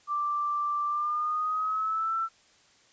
sine tone with pitch glide, 1176 to 1335.4 Hz, D6 to E6, +2 to +22 cents, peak -26 dBFS, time 0.07-2.29 s, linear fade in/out 50 ms, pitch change +220 cents, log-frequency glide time 0.87-2.16 s, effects white hiss -61 dBFS RMS until 2.92 s + resampled to 16000 Hz

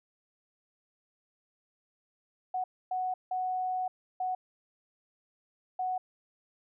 sine tone bursts at uneven times, 740 Hz, F#5, in tune, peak -29 dBFS, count 5, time 2.54-2.64 / 2.91-3.14 / 3.31-3.88 / 4.2-4.35 / 5.79-5.98 s, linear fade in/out 5 ms, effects none

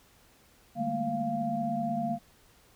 sine tone cluster, 151.2 / 201 / 215.8 / 231.1 / 695 Hz, D#3 / G3 / A3 / A#3 / F5, -49 / +44 / -33 / -15 / -9 cents, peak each -39 / -39 / -38 / -33 / -31 dBFS, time 0.75-2.19 s, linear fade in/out 50 ms, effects pink hiss -61 dBFS RMS until 2.75 s

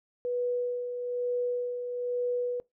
sine tone with tremolo, 490 Hz, B4, 14 cents flat, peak -26 dBFS, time 0.25-2.6 s, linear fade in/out 0 ms, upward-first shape sine, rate 1.1 Hz, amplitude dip 50%, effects noise-tail reverb RT60 0.2 s tail -23 dB re dry

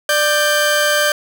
sawtooth tone pair together, 593.3 / 1568 Hz, D5 / G6, +18 / 0 cents, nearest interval octave + perfect fourth, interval 1682 cents, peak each -12 dBFS, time 0.09-1.12 s, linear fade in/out 2 ms, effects none

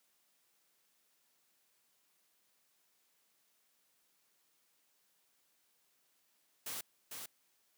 white noise with echo, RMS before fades -42 dBFS, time 6.66-6.81 s, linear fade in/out 5 ms, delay 450 ms, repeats 1, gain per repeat -4 dB, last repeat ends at 7.26 s, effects white hiss -75 dBFS RMS until 7.77 s + high-pass 150 Hz 12 dB/octave

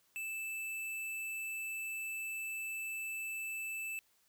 square tone, 2637 Hz, E7, in tune, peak -39 dBFS, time 0.16-3.99 s, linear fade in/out 0 ms, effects white hiss -72 dBFS RMS until 4.28 s

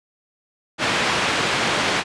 white band-pass noise, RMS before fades -21 dBFS, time 0.78-2.04 s, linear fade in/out 50 ms, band 100 to 2800 Hz, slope 12 dB/octave, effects resampled to 22050 Hz

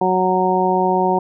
harmonic tone, 185 Hz, F#3, in tune, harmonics 1 / 2 / 3 / 4 / 5, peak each -22 / -19 / -24 / -19 / -19 dBFS, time 0.01-1.19 s, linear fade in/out 5 ms, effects none

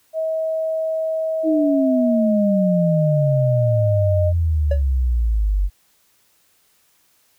sine tone with pitch glide, 640 to 612.9 Hz, D#5 to D#5, +49 to -26 cents, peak -19 dBFS, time 0.13-4.33 s, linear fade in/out 50 ms, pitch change -75 cents, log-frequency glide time 2.07-2.5 s
sine exponential sweep, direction down, 323 to 46.22 Hz, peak -15 dBFS, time 1.43-5.7 s, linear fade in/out 50 ms
triangle tone with exponential decay, 567 Hz, C#5, 39 cents sharp, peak -15 dBFS, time 4.71-4.83 s, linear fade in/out 5 ms, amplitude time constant 24 ms
effects white hiss -60 dBFS RMS until 7.38 s

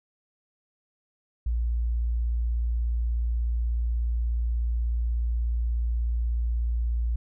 sine tone, 58.27 Hz, A#1, in tune, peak -23 dBFS, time 1.46-7.16 s, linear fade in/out 5 ms, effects none

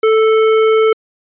sine tone with hard clipping, 440 Hz, A4, in tune, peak -10 dBFS, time 0.03-0.93 s, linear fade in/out 5 ms, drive 13 dB, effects resampled to 8000 Hz

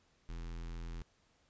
square tone with notch filter, 42 Hz, E1, 33 cents sharp, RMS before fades -43 dBFS, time 0.29-1.02 s, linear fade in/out 0 ms, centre 620 Hz, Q 1.6, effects pink hiss -72 dBFS RMS until 1.49 s + resampled to 16000 Hz

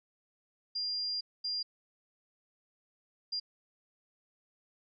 sine tone bursts at uneven times, 4800 Hz, D8, 37 cents sharp, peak -32 dBFS, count 3, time 0.75-1.21 / 1.44-1.63 / 3.32-3.4 s, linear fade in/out 10 ms, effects none

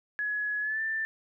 sine tone with pitch glide, 1688 to 1775 Hz, G#6 to A6, +28 to +15 cents, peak -28 dBFS, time 0.19-1.05 s, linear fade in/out 0 ms, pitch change +87 cents, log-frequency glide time 0.61-0.81 s, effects none

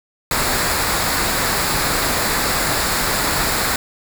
pink noise with comb filter, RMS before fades -19 dBFS, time 0.31-3.76 s, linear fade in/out 2 ms, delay 0.33 ms, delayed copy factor -0.5, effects none

